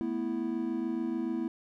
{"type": "chord", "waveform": "triangle", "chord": "A suspended second", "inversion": "none", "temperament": "equal", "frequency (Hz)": [220, 246.9, 329.6], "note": ["A3", "B3", "E4"], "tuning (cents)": [0, 0, 0], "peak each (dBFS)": [-35, -32, -31], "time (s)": [0.01, 1.48], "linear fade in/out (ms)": 0, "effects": []}